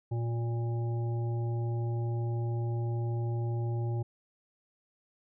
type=harmonic tone with a mistuned harmonic; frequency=116.54 Hz; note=A#2; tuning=in tune; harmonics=1 / 3 / 5 / 7; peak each=-29 / -40 / -48 / -46 dBFS; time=0.11-4.03 s; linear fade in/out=10 ms; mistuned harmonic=3; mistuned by=+27 cents; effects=none